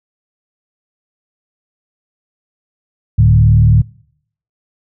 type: tone with frequency modulation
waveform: sine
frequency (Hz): 110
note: A2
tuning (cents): 0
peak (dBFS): -5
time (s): 3.18-3.82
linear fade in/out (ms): 10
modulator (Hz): 38.5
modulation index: 0.98
effects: noise-tail reverb RT60 0.7 s tail -25 dB re dry